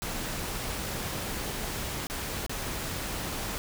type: noise with dropouts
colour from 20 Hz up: pink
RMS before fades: -34 dBFS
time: 0.02-3.58 s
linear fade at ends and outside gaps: 0 ms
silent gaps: 2.069-2.099 / 2.464-2.495 s
effects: none